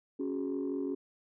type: chord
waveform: sine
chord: C# suspended fourth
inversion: none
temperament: equal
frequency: 277.2 / 370 / 415.3 Hz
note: C#4 / F#4 / G#4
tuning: 0 / 0 / 0 cents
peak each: -33 / -36 / -38 dBFS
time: 0.19-0.95 s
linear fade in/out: 10 ms
effects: tanh soft clip ceiling -26 dBFS